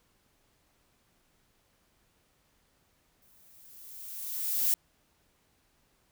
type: noise with exponential growth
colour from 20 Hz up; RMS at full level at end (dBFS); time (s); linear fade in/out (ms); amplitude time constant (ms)
violet; -25; 3.22-4.74; 1; 330
effects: pink hiss -70 dBFS RMS until 6.11 s